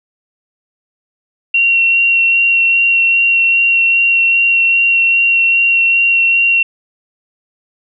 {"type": "tone with vibrato", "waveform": "sine", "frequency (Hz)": 2739, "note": "F7", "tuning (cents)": -34, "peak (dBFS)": -8, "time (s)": [1.54, 6.63], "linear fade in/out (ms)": 5, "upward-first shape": "sine", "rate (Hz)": 2.5, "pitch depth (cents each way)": 12, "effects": []}